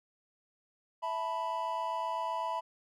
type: chord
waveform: triangle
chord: E suspended fourth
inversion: none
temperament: equal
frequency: 659.3 / 880 / 987.8 Hz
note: E5 / A5 / B5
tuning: 0 / 0 / 0 cents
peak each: -37 / -37 / -32 dBFS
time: 1.02-2.61 s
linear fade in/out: 20 ms
effects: none